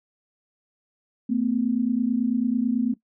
sine tone pair together, 225 / 254.1 Hz, A3 / B3, +39 / +49 cents, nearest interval major second, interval 210 cents, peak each -23 dBFS, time 1.29-2.94 s, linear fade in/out 10 ms, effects noise-tail reverb RT60 0.1 s tail -17 dB re dry

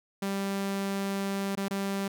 sawtooth tone with dropouts, 196.8 Hz, G3, 7 cents sharp, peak -25 dBFS, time 0.22-2.08 s, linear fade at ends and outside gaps 5 ms, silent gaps 1.554-1.573 / 1.683-1.708 s, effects none

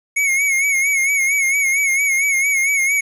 square tone with vibrato, 2203 Hz, C#7, 11 cents flat, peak -15 dBFS, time 0.16-3.01 s, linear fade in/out 10 ms, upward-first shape sine, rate 4.4 Hz, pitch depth 66 cents each way, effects resampled to 32000 Hz + 8-bit

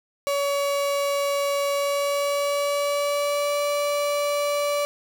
35% pulse tone with pitch glide, 565 to 579.5 Hz, C#5 to D5, +33 to -23 cents, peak -20 dBFS, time 0.27-4.85 s, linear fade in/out 0 ms, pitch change +44 cents, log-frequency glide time 1.73-3.62 s, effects none

